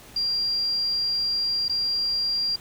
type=tone with dropouts; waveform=sine; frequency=4765 Hz; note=D8; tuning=24 cents sharp; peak=-22 dBFS; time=0.16-2.56 s; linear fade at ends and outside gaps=5 ms; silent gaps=1.683-1.695 s; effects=pink hiss -47 dBFS RMS until 2.6 s